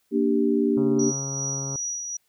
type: chord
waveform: sine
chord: G minor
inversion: first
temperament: equal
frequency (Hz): 233.1 / 293.7 / 392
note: Bb3 / D4 / G4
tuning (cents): 0 / 0 / 0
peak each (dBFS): -23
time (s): 0.11-1.13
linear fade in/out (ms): 50
type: harmonic tone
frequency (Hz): 136.6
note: C#3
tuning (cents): -25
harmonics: 1 / 2 / 3 / 4 / 5 / 6 / 7 / 8 / 9 / 10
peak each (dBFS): -31 / -39 / -41 / -43 / -49 / -50 / -48 / -53 / -52 / -54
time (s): 0.77-1.76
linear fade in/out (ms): 2
type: tone with tremolo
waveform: sine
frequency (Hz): 5810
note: F#8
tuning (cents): -32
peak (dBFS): -26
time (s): 0.99-2.17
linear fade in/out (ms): 5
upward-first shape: sine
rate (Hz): 2.6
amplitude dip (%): 40
effects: white hiss -69 dBFS RMS until 2.28 s